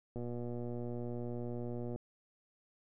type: click train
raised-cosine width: 2 ms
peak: -29 dBFS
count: 217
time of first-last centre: 0.16-1.96 s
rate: 120 Hz
effects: none